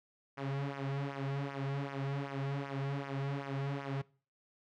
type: tone with flanger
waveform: sawtooth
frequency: 138.59 Hz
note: C#3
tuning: in tune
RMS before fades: -37 dBFS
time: 0.37-4.02 s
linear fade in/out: 10 ms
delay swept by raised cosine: 0.24 to 4.04 ms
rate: 2.6 Hz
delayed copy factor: -0.8
effects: noise-tail reverb RT60 0.4 s tail -22 dB re dry + low-pass 3000 Hz 12 dB/octave